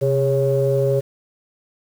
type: tone cluster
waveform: sine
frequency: 131.6 / 407.9 / 552 Hz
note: C3 / G#4 / C#5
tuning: +10 / -31 / -7 cents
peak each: -19 dBFS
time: 0.01-1.01 s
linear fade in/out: 20 ms
effects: tanh soft clip ceiling -7 dBFS + 7-bit